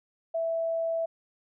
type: tone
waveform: sine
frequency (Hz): 659.3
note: E5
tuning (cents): 0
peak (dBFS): -26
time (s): 0.34-1.06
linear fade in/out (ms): 10
effects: none